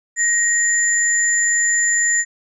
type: tone pair together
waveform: sine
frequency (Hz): 1880 / 7098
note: A#6 / A8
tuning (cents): +14 / +14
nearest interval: octave + major seventh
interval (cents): 2300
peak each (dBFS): -17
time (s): 0.16-2.25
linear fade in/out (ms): 50
effects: none

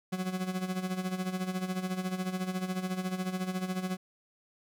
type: tone with tremolo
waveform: 40% pulse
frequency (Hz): 185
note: F#3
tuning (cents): 0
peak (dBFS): -28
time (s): 0.12-3.97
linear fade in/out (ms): 10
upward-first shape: sine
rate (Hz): 14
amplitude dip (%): 70
effects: none

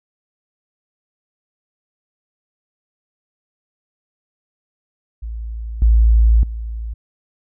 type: tone with level steps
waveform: sine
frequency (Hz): 56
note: A1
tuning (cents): +31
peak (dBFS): -24 / -8 / -23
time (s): 5.22-6.94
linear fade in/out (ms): 10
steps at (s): 5.82 / 6.43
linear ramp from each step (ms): 2
effects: none

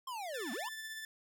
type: linear two-way sweep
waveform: square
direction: down then up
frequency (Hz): 1078 to 208.8 to 1078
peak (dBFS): -40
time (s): 0.07-0.69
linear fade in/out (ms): 5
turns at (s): 0.52
type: tone with tremolo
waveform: sawtooth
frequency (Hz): 1760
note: A6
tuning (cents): 0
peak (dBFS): -37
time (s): 0.34-1.05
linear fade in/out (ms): 2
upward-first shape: triangle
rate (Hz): 16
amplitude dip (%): 40
effects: none

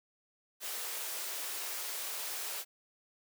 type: high-pass noise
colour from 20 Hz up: white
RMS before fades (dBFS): -39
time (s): 0.6-2.65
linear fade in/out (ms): 50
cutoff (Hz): 390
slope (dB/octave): 24
effects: none

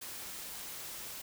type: noise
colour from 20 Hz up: white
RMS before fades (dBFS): -44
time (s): 0.01-1.22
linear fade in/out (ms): 10
effects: none

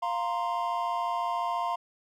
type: chord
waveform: triangle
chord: F suspended fourth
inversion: none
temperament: equal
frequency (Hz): 698.5 / 932.3 / 1046.5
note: F5 / Bb5 / C6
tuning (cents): 0 / 0 / 0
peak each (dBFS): -30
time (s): 0.02-1.76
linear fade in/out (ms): 10
effects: none

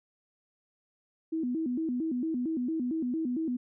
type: tone with vibrato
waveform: sine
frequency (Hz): 282.2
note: C#4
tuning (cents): +31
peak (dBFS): -28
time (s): 1.32-3.57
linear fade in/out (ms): 10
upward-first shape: square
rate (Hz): 4.4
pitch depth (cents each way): 230
effects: none

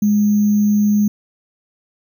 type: tone with sample-and-hold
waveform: sine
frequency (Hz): 207.7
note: G#3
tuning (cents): 0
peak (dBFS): -11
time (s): 0.02-1.08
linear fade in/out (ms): 5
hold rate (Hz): 6300
effects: none

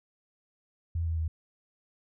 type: tone with pitch steps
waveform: sine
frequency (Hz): 83.6 / 81.83 / 80.1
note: E2 / E2 / E2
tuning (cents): +25 / -12 / -49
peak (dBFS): -27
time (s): 0.95-1.28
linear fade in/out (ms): 5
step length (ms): 110
effects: none

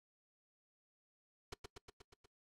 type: noise with echo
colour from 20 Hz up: pink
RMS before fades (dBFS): -45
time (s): 1.52-1.54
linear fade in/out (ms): 5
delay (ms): 120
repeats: 6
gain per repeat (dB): -3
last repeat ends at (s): 2.26
effects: noise-tail reverb RT60 0.1 s tail -22 dB re dry + low-pass 7000 Hz 12 dB/octave

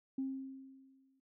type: tone with exponential decay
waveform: sine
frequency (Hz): 266.9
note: C4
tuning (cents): +35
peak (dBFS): -32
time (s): 0.18-1.2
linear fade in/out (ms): 5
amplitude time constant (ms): 220
effects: noise-tail reverb RT60 0.1 s tail -17 dB re dry + tanh soft clip ceiling -28 dBFS

